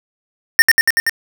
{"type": "tone with echo", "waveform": "square", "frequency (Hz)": 1822, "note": "A#6", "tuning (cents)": -40, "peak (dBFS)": -4, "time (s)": [0.59, 0.62], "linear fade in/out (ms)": 0, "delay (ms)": 95, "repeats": 5, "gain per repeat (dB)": -2, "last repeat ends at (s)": 1.095, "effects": []}